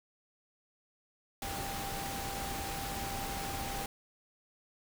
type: tone in noise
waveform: sine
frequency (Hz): 790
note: G5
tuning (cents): +13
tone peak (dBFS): -41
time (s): 1.42-3.86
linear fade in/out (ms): 2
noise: pink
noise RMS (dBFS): -39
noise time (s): 1.42-3.86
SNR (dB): -5
effects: none